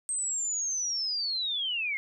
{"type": "linear sweep", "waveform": "sine", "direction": "down", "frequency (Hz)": [8372, 2099], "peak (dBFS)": -28, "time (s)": [0.09, 1.97], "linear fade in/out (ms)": 0, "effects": []}